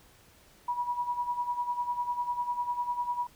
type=tone with tremolo; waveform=sine; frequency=970 Hz; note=B5; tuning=31 cents flat; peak=-26 dBFS; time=0.68-3.27 s; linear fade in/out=5 ms; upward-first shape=sine; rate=10 Hz; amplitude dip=70%; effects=pink hiss -59 dBFS RMS until 3.35 s